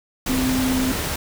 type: tone in noise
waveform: sine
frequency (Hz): 258.1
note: C4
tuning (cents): -23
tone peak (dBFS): -19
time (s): 0.29-0.92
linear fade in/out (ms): 5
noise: pink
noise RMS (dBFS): -25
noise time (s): 0.26-1.16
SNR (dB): +3
effects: none